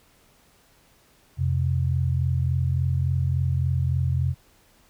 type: tone pair together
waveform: sine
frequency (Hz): 87.31 / 130.82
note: F2 / C3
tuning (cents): 0 / 0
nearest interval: perfect fifth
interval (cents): 700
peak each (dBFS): -23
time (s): 1.37-4.35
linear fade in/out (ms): 50
effects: pink hiss -59 dBFS RMS until 4.89 s